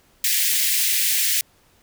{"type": "high-pass noise", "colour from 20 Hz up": "white", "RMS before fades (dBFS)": -20, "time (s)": [0.24, 1.41], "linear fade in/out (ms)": 2, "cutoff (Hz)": 1800, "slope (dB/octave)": 48, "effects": ["pink hiss -58 dBFS RMS until 1.82 s"]}